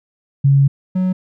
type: tone pair in turn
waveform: sine / triangle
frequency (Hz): 138.59 / 185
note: C#3 / F#3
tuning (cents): 0 / 0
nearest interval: perfect fourth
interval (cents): 500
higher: second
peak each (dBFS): -8 / -12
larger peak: first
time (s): 0.44-0.68 / 0.95-1.13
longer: first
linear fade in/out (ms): 10
effects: none